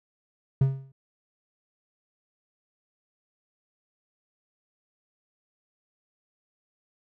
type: tone with exponential decay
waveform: triangle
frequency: 134.7 Hz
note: C#3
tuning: 49 cents flat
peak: -13 dBFS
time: 0.61-0.92 s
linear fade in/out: 5 ms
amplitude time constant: 67 ms
effects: none